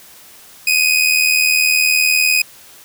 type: tone with amplitude modulation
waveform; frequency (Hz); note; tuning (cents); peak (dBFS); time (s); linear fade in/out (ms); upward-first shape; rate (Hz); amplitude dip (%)
sawtooth; 2500; D#7; +8; -5; 0.67-2.42; 5; sine; 79.9; 70
effects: white hiss -42 dBFS RMS until 2.84 s